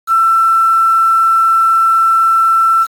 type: tone with quantisation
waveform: sine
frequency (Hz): 1338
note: E6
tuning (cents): +25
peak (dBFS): -7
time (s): 0.07-2.87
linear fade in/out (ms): 50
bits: 5
effects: AAC 64 kbps